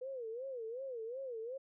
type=tone with vibrato; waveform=sine; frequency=490.3 Hz; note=B4; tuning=13 cents flat; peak=-40 dBFS; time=0.01-1.58 s; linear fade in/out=10 ms; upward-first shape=sine; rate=2.7 Hz; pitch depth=180 cents each way; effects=none